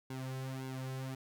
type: tone with flanger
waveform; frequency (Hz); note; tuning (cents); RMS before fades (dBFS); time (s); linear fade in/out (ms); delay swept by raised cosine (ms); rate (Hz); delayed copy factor
sawtooth; 131.4; C3; +8; -41; 0.1-1.15; 5; 1.6 to 3.4; 1.8; -0.95
effects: none